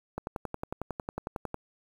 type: click train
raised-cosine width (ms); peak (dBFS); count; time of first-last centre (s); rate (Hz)
1; -19; 16; 0.18-1.544; 11
effects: 8-bit